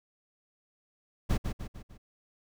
brown noise with echo, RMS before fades -25 dBFS, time 1.29-1.38 s, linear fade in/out 20 ms, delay 150 ms, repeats 4, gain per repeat -6 dB, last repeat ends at 1.98 s, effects none

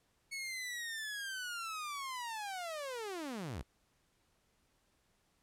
sawtooth linear sweep, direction down, 2217 to 46 Hz, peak -36 dBFS, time 0.31-3.63 s, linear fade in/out 20 ms, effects pink hiss -75 dBFS RMS until 5.42 s + low-pass 12000 Hz 12 dB/octave

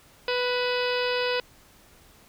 harmonic tone with a mistuned harmonic, 493.9 Hz, B4, in tune, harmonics 1 / 2 / 3 / 4 / 5 / 6 / 7 / 8 / 9 / 10, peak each -26 / -33 / -33 / -37 / -33 / -36 / -39 / -38 / -40 / -38 dBFS, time 0.28-1.4 s, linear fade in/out 2 ms, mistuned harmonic 5, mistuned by +46 cents, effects pink hiss -55 dBFS RMS until 2.28 s

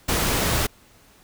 pink noise, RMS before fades -22 dBFS, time 0.08-0.67 s, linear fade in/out 10 ms, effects pink hiss -54 dBFS RMS until 1.23 s

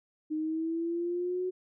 sine linear sweep, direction up, 306.8 to 370 Hz, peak -29 dBFS, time 0.3-1.51 s, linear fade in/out 20 ms, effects none

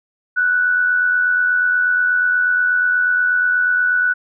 sine tone with amplitude modulation, 1480 Hz, F#6, in tune, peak -11 dBFS, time 0.36-4.14 s, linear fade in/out 20 ms, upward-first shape sine, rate 88.3 Hz, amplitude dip 45%, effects none

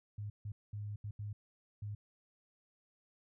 sine tone bursts at uneven times, 103.9 Hz, G#2, 1 cent sharp, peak -39 dBFS, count 6, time 0.18-0.3 / 0.45-0.52 / 0.73-0.96 / 1.04-1.11 / 1.19-1.33 / 1.82-1.95 s, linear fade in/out 5 ms, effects none

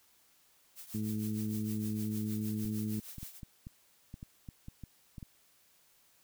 blue noise with tremolo, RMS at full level -45 dBFS, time 0.75-3.41 s, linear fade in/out 50 ms, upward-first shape triangle, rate 6.5 Hz, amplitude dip 80%
harmonic tone, 106.8 Hz, G#2, 49 cents sharp, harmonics 1 / 2 / 3 / 4, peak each -38 / -34 / -44 / -52 dBFS, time 0.94-3 s, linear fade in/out 5 ms
clicks, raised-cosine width 5 ms, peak -32 dBFS, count 12, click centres 2.652 / 3.183 / 3.23 / 3.432 / 3.669 / 4.141 / 4.229 / 4.488 / 4.684 / 4.837 / 5.182 / 5.228 s
effects white hiss -67 dBFS RMS until 6.23 s

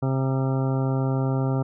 harmonic tone with a mistuned harmonic, 132.9 Hz, C3, 27 cents sharp, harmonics 1 / 2 / 3 / 4 / 5 / 6 / 7 / 9 / 10, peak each -22 / -28 / -32 / -34 / -36 / -38 / -39 / -41 / -42 dBFS, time 0.02-1.63 s, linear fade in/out 10 ms, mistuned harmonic 10, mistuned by +36 cents, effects none

